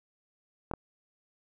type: clicks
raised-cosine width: 1 ms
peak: -19 dBFS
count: 2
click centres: 0.713 / 0.737 s
effects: 10-bit